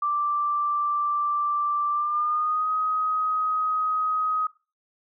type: tone with pitch glide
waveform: sine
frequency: 1174.7 to 1259 Hz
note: D6 to D#6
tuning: 0 to +20 cents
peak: -22 dBFS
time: 0.02-4.47 s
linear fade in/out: 5 ms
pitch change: +120 cents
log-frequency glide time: 1.91-2.71 s
effects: noise-tail reverb RT60 0.3 s tail -18 dB re dry